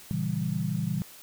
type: chord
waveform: sine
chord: A# diminished seventh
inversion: none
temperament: equal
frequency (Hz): 116.54 / 138.59 / 164.81 / 196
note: A#2 / C#3 / E3 / G3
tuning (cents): 0 / 0 / 0 / 0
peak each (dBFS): -34 / -33 / -30 / -32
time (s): 0.11-1.02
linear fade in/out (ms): 0
effects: white hiss -49 dBFS RMS until 1.22 s